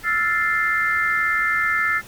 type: chord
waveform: sine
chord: F major seventh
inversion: third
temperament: equal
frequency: 1318.5 / 1396.9 / 1760 / 2093 Hz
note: E6 / F6 / A6 / C7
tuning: 0 / 0 / 0 / 0 cents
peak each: -25 / -26 / -21 / -23 dBFS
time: 0.03-2.02 s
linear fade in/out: 50 ms
effects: pink hiss -43 dBFS RMS until 2.07 s